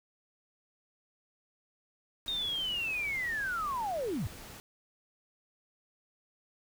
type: noise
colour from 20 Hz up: pink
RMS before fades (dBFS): -48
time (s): 2.26-4.6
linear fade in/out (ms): 0
type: linear sweep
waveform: sine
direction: down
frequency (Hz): 3729 to 77.1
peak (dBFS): -31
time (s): 2.28-4.27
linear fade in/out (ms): 0
effects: none